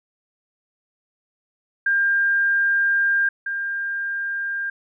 sine tone pair in turn, 1600 / 1600 Hz, G6 / G6, +35 / +35 cents, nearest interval unison, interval 0 cents, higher neither, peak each -16 / -23 dBFS, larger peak first, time 1.86-3.29 / 3.46-4.7 s, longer first, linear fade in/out 5 ms, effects none

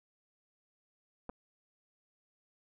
clicks, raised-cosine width 1 ms, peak -29 dBFS, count 2, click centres 1.293 / 1.297 s, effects none

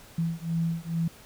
sine beating tone pair, 164.81 / 167.11 Hz, E3 / E3, 0 / +24 cents, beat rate 2.3 Hz, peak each -29 dBFS, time 0.18-1.08 s, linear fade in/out 5 ms, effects pink hiss -51 dBFS RMS until 1.25 s

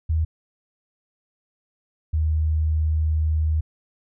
sine tone pair in turn, 79.7 / 78.1 Hz, D#2 / D#2, +42 / +7 cents, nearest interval unison, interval 35 cents, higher first, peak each -18 dBFS, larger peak neither, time 0.09-0.25 / 2.13-3.61 s, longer second, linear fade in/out 10 ms, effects none

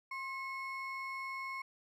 triangle ring-modulated tone, 1623 Hz, G#6, 40 cents flat, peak -34 dBFS, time 0.11-1.62 s, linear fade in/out 5 ms, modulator 562 Hz, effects none

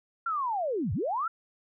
sine linear two-way sweep, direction down then up, 1396.9 to 76.6 to 1396.9 Hz, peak -27 dBFS, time 0.26-1.28 s, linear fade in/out 5 ms, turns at 0.93 s, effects none

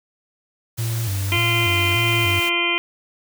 white noise, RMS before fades -32 dBFS, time 0.77-2.5 s, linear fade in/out 20 ms
triangle tone with vibrato, 105.5 Hz, G#2, 28 cents sharp, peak -19 dBFS, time 0.78-2.4 s, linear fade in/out 10 ms, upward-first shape square, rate 1.7 Hz, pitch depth 140 cents each way
harmonic tone, 345.1 Hz, F4, 21 cents flat, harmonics 1 / 2 / 3 / 4 / 6 / 7 / 8 / 9, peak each -27 / -33 / -28 / -33 / -24 / -22 / -31 / -24 dBFS, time 1.32-2.78 s, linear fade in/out 0 ms
effects none

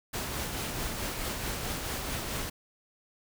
pink noise with tremolo, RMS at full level -33 dBFS, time 0.13-2.5 s, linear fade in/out 10 ms, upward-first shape triangle, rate 4.6 Hz, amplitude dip 35%, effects none

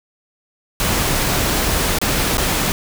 pink noise with dropouts, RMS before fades -18 dBFS, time 0.8-2.72 s, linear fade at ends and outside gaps 0 ms, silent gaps 1.986-2.015 / 2.371-2.381 s, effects none

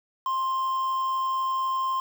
triangle tone with quantisation, 1052 Hz, C6, 9 cents sharp, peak -22 dBFS, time 0.26-2 s, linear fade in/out 2 ms, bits 7, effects none

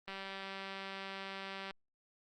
click train, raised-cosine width 0.3 ms, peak -28 dBFS, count 317, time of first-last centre 0.08-1.709 s, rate 194 Hz, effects Opus 32 kbps

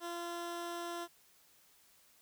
15% pulse tone, 343.8 Hz, F4, 27 cents flat, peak -33 dBFS, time 0-1.08 s, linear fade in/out 50 ms, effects white hiss -66 dBFS RMS until 2.21 s

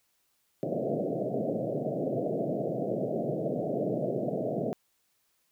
white band-pass noise, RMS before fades -31 dBFS, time 0.63-4.73 s, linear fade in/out 0 ms, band 120 to 680 Hz, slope 96 dB/octave, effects white hiss -73 dBFS RMS until 5.51 s

